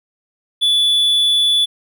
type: tone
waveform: triangle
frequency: 3450 Hz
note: A7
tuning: 35 cents flat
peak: -10 dBFS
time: 0.61-1.66 s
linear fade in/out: 20 ms
effects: none